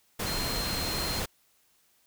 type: tone in noise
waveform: sine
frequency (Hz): 4186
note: C8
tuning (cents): 0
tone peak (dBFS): -34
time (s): 0.26-1.2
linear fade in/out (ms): 10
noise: pink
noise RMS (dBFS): -32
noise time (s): 0.19-1.26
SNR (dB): -5
effects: white hiss -67 dBFS RMS until 2.06 s